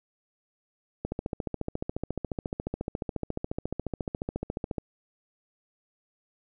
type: click train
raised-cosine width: 2 ms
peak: -17 dBFS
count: 54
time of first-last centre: 1.05-4.782 s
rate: 14.2 Hz
effects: none